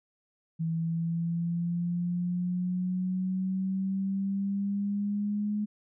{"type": "exponential sweep", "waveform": "sine", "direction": "up", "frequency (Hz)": [162.8, 210], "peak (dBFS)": -27, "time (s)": [0.59, 5.66], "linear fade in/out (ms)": 20, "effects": []}